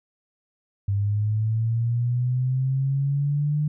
sine linear sweep, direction up, 99 to 150.9 Hz, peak -20 dBFS, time 0.88-3.68 s, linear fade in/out 5 ms, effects none

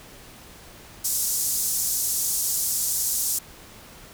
pink band-pass noise, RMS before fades -25 dBFS, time 1.04-3.39 s, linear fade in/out 10 ms, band 6100 to 16000 Hz, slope 24 dB/octave, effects pink hiss -46 dBFS RMS until 4.13 s

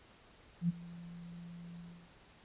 sine tone with ADSR envelope, 171.7 Hz, F3, 29 cents flat, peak -26 dBFS, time 0.61-2.12 s, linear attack 79 ms, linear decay 22 ms, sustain -20 dB, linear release 330 ms, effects pink hiss -61 dBFS RMS until 2.44 s + resampled to 8000 Hz

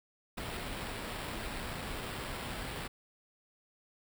pink noise with sample-and-hold, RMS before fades -40 dBFS, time 0.37-2.88 s, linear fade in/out 10 ms, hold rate 6300 Hz, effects none

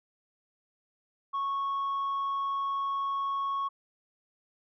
sine tone, 1104 Hz, C#6, 7 cents flat, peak -26 dBFS, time 1.33-3.69 s, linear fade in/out 20 ms, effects tanh soft clip ceiling -27 dBFS

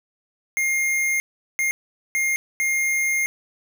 square tone bursts at uneven times, 2125 Hz, C7, 26 cents sharp, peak -20 dBFS, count 4, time 0.57-1.2 / 1.59-1.71 / 2.15-2.36 / 2.6-3.26 s, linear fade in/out 0 ms, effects none

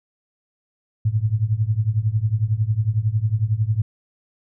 sine tone with tremolo, 108.8 Hz, A2, 19 cents flat, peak -13 dBFS, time 1.05-3.82 s, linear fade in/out 5 ms, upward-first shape triangle, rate 11 Hz, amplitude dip 95%, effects none

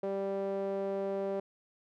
sawtooth tone with band-pass filter, 196 Hz, G3, in tune, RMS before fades -34 dBFS, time 0.03-1.4 s, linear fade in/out 5 ms, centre 500 Hz, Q 4.9, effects none

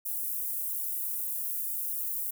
pink high-pass noise, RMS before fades -33 dBFS, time 0.05-2.31 s, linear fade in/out 10 ms, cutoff 12000 Hz, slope 24 dB/octave, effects none

